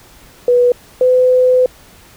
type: tone pair in turn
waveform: sine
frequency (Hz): 489.6 / 506.3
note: B4 / B4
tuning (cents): -15 / +43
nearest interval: minor second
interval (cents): 58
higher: second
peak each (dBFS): -7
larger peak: neither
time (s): 0.48-0.72 / 1.01-1.66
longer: second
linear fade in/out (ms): 2
effects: pink hiss -43 dBFS RMS until 2.16 s